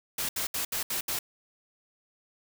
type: noise bursts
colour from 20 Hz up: white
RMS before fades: -31 dBFS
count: 6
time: 0.18-1.19 s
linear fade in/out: 5 ms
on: 110 ms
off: 70 ms
effects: none